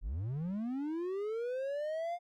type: linear sweep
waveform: triangle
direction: up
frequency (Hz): 35.35 to 710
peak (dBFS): -32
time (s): 0.01-2.19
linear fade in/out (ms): 50
effects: Opus 48 kbps